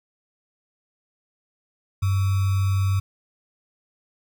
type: tone with sample-and-hold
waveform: sine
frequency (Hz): 96.8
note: G2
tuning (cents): -21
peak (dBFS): -18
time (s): 2.02-3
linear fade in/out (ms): 10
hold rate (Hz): 1225
effects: none

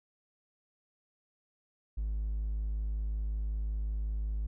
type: tone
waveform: triangle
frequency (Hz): 52.7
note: G#1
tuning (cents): +26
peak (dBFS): -28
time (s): 1.97-4.47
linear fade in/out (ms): 10
effects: tanh soft clip ceiling -25 dBFS

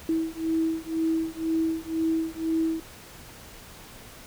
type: beating tone pair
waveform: sine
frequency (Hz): 322.9 / 324.9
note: E4 / E4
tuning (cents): -36 / -25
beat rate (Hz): 2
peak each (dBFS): -27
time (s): 0.09-2.8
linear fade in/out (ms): 2
effects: pink hiss -46 dBFS RMS until 4.26 s

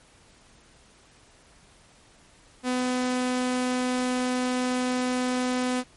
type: tone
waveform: sawtooth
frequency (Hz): 251.6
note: B3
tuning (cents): +32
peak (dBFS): -20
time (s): 2.63-5.84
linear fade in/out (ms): 50
effects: pink hiss -56 dBFS RMS until 5.96 s + MP3 48 kbps

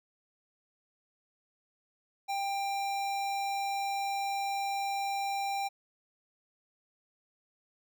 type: tone with notch filter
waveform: square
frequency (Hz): 792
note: G5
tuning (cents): +18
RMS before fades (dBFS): -33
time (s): 2.28-5.69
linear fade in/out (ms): 20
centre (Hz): 11000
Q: 1.9
effects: none

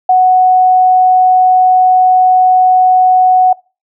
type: tone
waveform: sine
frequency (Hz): 740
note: F#5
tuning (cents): 0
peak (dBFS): -4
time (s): 0.09-3.53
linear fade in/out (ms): 5
effects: noise-tail reverb RT60 0.3 s tail -23 dB re dry

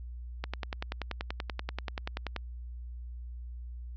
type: click train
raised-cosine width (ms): 0.3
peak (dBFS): -18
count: 21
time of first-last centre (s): 0.44-2.363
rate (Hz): 10.4
effects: added 60 Hz sine -39 dBFS peak until 3.96 s + resampled to 16000 Hz

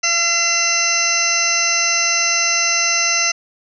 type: harmonic tone with a mistuned harmonic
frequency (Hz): 681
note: F5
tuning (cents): -44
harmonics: 1 / 2 / 3 / 4 / 6 / 7 / 8 / 9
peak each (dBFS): -29 / -25 / -22 / -21 / -27 / -29 / -23 / -18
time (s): 0.03-3.32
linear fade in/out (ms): 10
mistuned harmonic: 8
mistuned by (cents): -26
effects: none

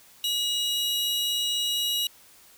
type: tone pair together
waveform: 40% pulse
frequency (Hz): 2891 / 3855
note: F#7 / B7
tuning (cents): -41 / -43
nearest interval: perfect fourth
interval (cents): 498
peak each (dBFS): -26 / -27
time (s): 0.24-2.07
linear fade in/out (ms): 2
effects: white hiss -54 dBFS RMS until 2.57 s

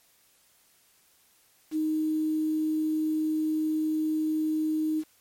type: tone with quantisation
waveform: sine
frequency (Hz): 311.1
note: D#4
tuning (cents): 0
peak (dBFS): -24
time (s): 1.71-5.04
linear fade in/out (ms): 50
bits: 8
effects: white hiss -63 dBFS RMS until 5.2 s + MP3 64 kbps

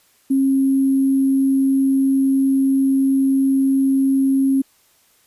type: tone with sample-and-hold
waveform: sine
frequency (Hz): 269.7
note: C#4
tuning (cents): -47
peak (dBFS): -13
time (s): 0.3-4.62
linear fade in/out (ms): 10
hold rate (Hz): 11025
effects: white hiss -57 dBFS RMS until 5.26 s + resampled to 32000 Hz

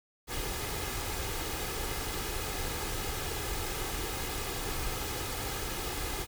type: noise with comb filter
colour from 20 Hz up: pink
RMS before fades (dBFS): -35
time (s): 0.27-6.27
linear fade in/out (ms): 50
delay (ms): 2.4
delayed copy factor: +0.5
effects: none

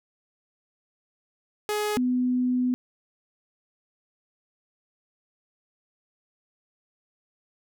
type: tone pair in turn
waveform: sawtooth / sine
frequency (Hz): 420 / 250.4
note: G#4 / B3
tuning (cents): +19 / +24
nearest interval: major sixth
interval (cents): 895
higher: first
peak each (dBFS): -21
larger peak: neither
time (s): 1.69-1.97 / 1.97-2.74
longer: second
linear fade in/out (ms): 0
effects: none

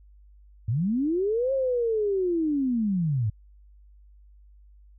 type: linear two-way sweep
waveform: sine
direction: up then down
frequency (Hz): 98.9 to 545 to 98.9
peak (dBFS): -22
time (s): 0.68-3.3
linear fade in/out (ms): 5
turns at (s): 1.53
effects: added 50 Hz sine -50 dBFS peak until 4.98 s

